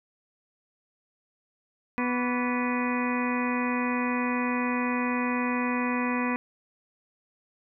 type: harmonic tone with a mistuned harmonic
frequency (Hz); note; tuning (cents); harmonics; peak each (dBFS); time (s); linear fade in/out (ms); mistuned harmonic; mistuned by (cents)
246.9; B3; 0; 1 / 2 / 3 / 4 / 5 / 6 / 7 / 8 / 9 / 10; -27 / -35 / -40 / -33 / -37 / -41 / -40 / -35 / -44 / -36; 1.98-6.36; 0; 5; -120
effects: none